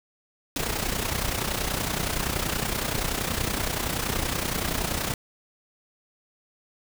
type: noise with amplitude modulation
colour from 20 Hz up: pink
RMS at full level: -25 dBFS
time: 0.56-5.14 s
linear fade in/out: 2 ms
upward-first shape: sine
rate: 30.6 Hz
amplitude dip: 65%
effects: none